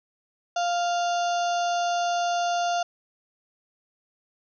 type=harmonic tone with a mistuned harmonic; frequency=698.5 Hz; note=F5; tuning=in tune; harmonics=1 / 2 / 4 / 5 / 6 / 7 / 8 / 9; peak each=-23 / -33 / -38 / -39 / -42 / -44 / -45 / -40 dBFS; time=0.56-2.83 s; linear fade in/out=5 ms; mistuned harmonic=6; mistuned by=+64 cents; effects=none